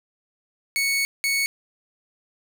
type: tone bursts at uneven times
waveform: sawtooth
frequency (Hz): 2217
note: C#7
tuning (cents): 0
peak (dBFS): -17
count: 2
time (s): 0.76-1.05 / 1.24-1.46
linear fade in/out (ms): 0
effects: none